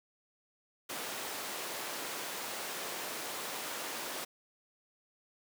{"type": "high-pass noise", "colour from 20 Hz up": "pink", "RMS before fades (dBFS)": -40, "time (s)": [0.89, 4.25], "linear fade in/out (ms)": 10, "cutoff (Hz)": 400, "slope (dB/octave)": 12, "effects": []}